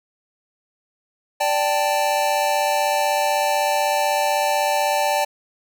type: chord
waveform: square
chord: D suspended fourth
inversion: none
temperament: equal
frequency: 587.3 / 784 / 880 Hz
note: D5 / G5 / A5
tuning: 0 / 0 / 0 cents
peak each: -23 dBFS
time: 1.4-5.25 s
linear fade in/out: 10 ms
effects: none